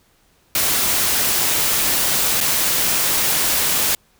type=noise with dropouts; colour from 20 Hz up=white; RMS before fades=-18 dBFS; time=0.55-3.95 s; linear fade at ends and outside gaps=2 ms; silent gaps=2.405-2.41 s; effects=pink hiss -58 dBFS RMS until 4.19 s